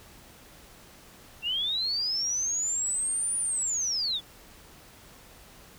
sine linear two-way sweep, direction up then down, 2686 to 9580 to 3342 Hz, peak -26 dBFS, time 1.42-4.21 s, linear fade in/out 50 ms, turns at 3.38 s, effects pink hiss -52 dBFS RMS until 5.78 s

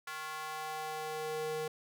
square tone with high-pass filter sweep, 155.56 Hz, D#3, in tune, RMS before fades -39 dBFS, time 0.07-1.68 s, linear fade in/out 5 ms, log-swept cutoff 1300 to 380 Hz, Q 2.2, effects none

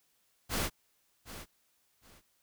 pink noise with echo, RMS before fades -32 dBFS, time 0.49-0.7 s, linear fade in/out 50 ms, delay 760 ms, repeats 2, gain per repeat -13 dB, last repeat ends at 2.22 s, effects white hiss -73 dBFS RMS until 2.42 s

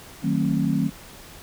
sine chord, D# diminished seventh, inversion none, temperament just, 155.56 / 186.68 / 224 / 268.8 Hz, D#3 / F#3 / A3 / C4, 0 / +16 / +31 / +47 cents, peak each -25 dBFS, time 0.22-0.91 s, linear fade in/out 50 ms, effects pink hiss -44 dBFS RMS until 1.42 s

